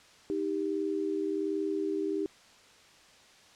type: tone pair together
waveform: sine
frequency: 312.7 / 394 Hz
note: D#4 / G4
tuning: +9 / +9 cents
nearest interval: major third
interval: 400 cents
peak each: -32 / -31 dBFS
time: 0.3-2.26 s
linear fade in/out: 0 ms
effects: white hiss -57 dBFS RMS until 3.55 s + low-pass 6000 Hz 12 dB/octave